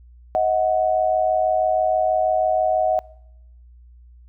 sine tone pair together, 632 / 738.2 Hz, D#5 / F#5, +27 / -4 cents, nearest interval minor third, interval 269 cents, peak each -19 dBFS, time 0.35-2.99 s, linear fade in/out 0 ms, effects noise-tail reverb RT60 0.8 s tail -23 dB re dry + added 60 Hz sine -44 dBFS peak until 4.28 s

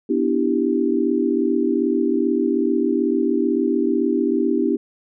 sine chord, E minor seventh, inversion second, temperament equal, 246.9 / 293.7 / 329.6 / 392 Hz, B3 / D4 / E4 / G4, 0 / 0 / 0 / 0 cents, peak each -22 dBFS, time 0.09-4.77 s, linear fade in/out 10 ms, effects none

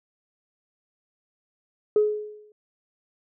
sine tone with exponential decay, 422.4 Hz, G#4, 29 cents sharp, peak -13 dBFS, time 1.96-2.52 s, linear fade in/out 2 ms, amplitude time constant 120 ms, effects tanh soft clip ceiling -11 dBFS

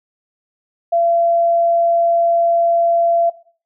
sine tone, 680 Hz, F5, 46 cents flat, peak -12 dBFS, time 0.92-3.3 s, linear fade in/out 10 ms, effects noise-tail reverb RT60 0.5 s tail -18 dB re dry

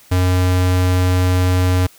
square tone, 91.2 Hz, F#2, 24 cents flat, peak -13 dBFS, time 0.11-1.87 s, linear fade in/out 10 ms, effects white hiss -47 dBFS RMS until 1.98 s

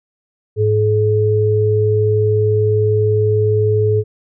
sine tone pair together, 105.36 / 426.6 Hz, G#2 / G#4, +25 / +46 cents, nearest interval 2 octaves, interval 2421 cents, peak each -14 dBFS, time 0.56-4.04 s, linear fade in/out 50 ms, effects none

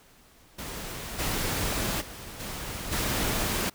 pink noise with level steps, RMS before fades -37 / -29 / -42 / -36 / -28 dBFS, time 0.58-3.7 s, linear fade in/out 10 ms, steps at 1.18 / 2 / 2.39 / 2.91 s, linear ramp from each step 20 ms, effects pink hiss -57 dBFS RMS until 3.74 s

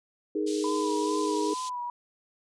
sine chord, D# suspended fourth, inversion none, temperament equal, 311.1 / 415.3 / 466.2 Hz, D#4 / G#4 / A#4, 0 / 0 / 0 cents, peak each -29 / -29 / -35 dBFS, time 0.35-1.54 s, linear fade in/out 5 ms
pink band-pass noise, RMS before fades -41 dBFS, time 0.46-1.7 s, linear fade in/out 20 ms, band 3500 to 9200 Hz, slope 24 dB/octave
sine tone with vibrato, 990 Hz, B5, 4 cents sharp, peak -31 dBFS, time 0.64-1.9 s, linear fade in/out 2 ms, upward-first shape sine, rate 2.3 Hz, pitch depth 45 cents each way
effects resampled to 24000 Hz

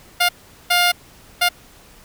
10% pulse tone bursts at uneven times, 707 Hz, F5, 21 cents sharp, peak -5 dBFS, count 3, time 0.2-0.29 / 0.7-0.92 / 1.41-1.49 s, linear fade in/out 10 ms, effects pink hiss -47 dBFS RMS until 2.04 s

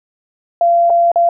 sine tone with dropouts, 686 Hz, F5, 31 cents flat, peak -8 dBFS, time 0.61-1.29 s, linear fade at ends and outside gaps 2 ms, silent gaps 0.898-0.902 / 1.117-1.158 s, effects none

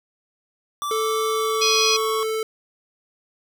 square tone with pitch glide, 1166 to 1110.1 Hz, D6 to C#6, -13 to +2 cents, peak -25 dBFS, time 0.82-2.23 s, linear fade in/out 0 ms, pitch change -85 cents, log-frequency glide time 1.28-2.08 s
square tone, 439.9 Hz, A4, in tune, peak -23 dBFS, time 0.91-2.43 s, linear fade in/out 2 ms
harmonic tone, 830.6 Hz, G#5, in tune, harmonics 3 / 4 / 5 / 6 / 7, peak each -24 / -24 / -24 / -24 / -24 dBFS, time 1.61-1.97 s, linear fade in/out 10 ms
effects none

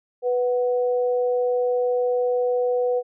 sine tone pair together, 493.9 / 740 Hz, B4 / F#5, 0 / 0 cents, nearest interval perfect fifth, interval 700 cents, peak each -19 / -30 dBFS, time 0.22-3.03 s, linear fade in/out 50 ms, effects none

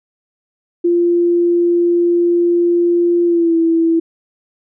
sine tone with pitch glide, 346.1 to 330.1 Hz, F4 to E4, -16 to +2 cents, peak -10 dBFS, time 0.84-4 s, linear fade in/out 10 ms, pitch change -82 cents, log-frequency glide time 3.25-3.56 s, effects none

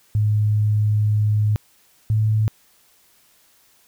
sine tone pair in turn, 105.8 / 108.4 Hz, G#2 / A2, +33 / -25 cents, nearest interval unison, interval 42 cents, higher second, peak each -15 dBFS, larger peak neither, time 0.15-1.56 / 2.1-2.48 s, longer first, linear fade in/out 0 ms, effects white hiss -57 dBFS RMS until 3.87 s

